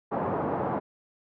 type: band-pass noise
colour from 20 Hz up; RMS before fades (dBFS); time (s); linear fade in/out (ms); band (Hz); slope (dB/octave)
white; -29; 0.11-0.8; 20; 100 to 980; 24
effects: none